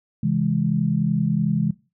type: chord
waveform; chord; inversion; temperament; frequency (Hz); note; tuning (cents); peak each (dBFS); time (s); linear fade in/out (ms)
sine; C augmented; none; equal with one note detuned; 134.26 / 164.81 / 207.7; C3 / E3 / G#3; +45 / 0 / 0; -24 / -22 / -22; 0.23-1.71; 5
effects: noise-tail reverb RT60 0.3 s tail -20 dB re dry